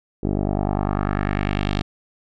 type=tone with low-pass filter sweep; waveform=10% pulse; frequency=50 Hz; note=G1; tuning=35 cents sharp; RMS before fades=-22 dBFS; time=0.23-1.82 s; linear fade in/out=5 ms; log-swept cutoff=430 to 4100 Hz; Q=1.9; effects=none